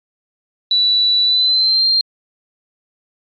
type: tone with pitch glide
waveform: sine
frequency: 3951 to 4186 Hz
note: B7 to C8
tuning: 0 to 0 cents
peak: -11 dBFS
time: 0.71-2.01 s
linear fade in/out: 2 ms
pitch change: +100 cents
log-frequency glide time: 1.24-1.86 s
effects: AAC 48 kbps